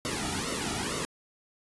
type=noise with flanger; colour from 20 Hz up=pink; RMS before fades=-32 dBFS; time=0.05-1.05 s; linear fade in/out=0 ms; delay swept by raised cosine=1.2 to 1.93 ms; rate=2.2 Hz; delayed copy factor=-0.9; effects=resampled to 24000 Hz